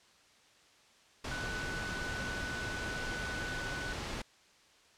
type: tone in noise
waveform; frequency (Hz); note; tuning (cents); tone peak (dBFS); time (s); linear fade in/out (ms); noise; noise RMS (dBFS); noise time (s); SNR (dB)
sine; 1491; F#6; +13; -39; 1.31-3.93; 5; pink; -39; 1.24-4.22; -3
effects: white hiss -63 dBFS RMS until 4.97 s + low-pass 6000 Hz 12 dB/octave